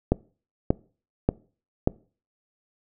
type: click train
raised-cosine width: 2 ms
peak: -5 dBFS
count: 4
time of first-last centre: 0.12-1.874 s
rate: 1.71 Hz
effects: noise-tail reverb RT60 0.4 s tail -23 dB re dry